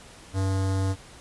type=tone with notch filter; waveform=square; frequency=96 Hz; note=G2; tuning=36 cents flat; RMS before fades=-25 dBFS; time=0.33-0.96 s; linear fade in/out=50 ms; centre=2500 Hz; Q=0.96; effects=pink hiss -48 dBFS RMS until 1.2 s + resampled to 24000 Hz